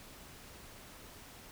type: silence
effects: pink hiss -53 dBFS RMS until 1.51 s